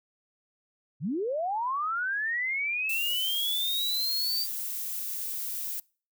sine linear sweep, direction up, 117.7 to 4699 Hz, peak -27 dBFS, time 1-4.47 s, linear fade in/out 50 ms
violet noise, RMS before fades -34 dBFS, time 2.89-5.8 s, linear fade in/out 5 ms
effects noise-tail reverb RT60 0.4 s tail -25 dB re dry

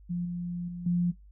sine tone with level steps, 175.1 Hz, F3, 5 cents sharp, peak -28 / -31 / -35 / -23 dBFS, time 0.09-1.12 s, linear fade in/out 20 ms, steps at 0.25 / 0.68 / 0.86 s, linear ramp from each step 5 ms, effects noise-tail reverb RT60 0.2 s tail -22 dB re dry + added 50 Hz sine -50 dBFS peak until 1.31 s

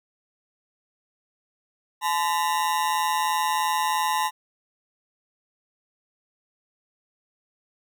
40% pulse ring-modulated tone, 940 Hz, A#5, 14 cents sharp, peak -18 dBFS, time 2.01-4.31 s, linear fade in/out 50 ms, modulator 81.5 Hz, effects none

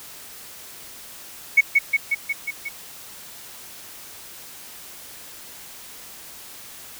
sine tone with echo, 2217 Hz, C#7, in tune, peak -8 dBFS, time 1.57-1.61 s, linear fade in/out 10 ms, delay 180 ms, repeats 6, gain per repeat -3 dB, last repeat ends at 2.69 s, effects tanh soft clip ceiling -4 dBFS + white hiss -41 dBFS RMS until 6.99 s

